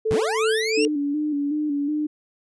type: tone with tremolo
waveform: sine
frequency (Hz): 440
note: A4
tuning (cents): 0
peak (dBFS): -18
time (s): 0.05-0.88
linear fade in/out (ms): 10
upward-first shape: sine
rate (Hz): 2.9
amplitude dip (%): 55
type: linear sweep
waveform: 25% pulse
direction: up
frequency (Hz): 72.7 to 2827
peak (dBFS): -20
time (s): 0.11-0.85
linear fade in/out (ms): 0
type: tone with vibrato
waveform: sine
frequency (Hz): 293.7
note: D4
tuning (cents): 0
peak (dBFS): -21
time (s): 0.77-2.07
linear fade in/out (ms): 10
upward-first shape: square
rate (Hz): 2.7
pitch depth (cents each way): 47
effects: resampled to 24000 Hz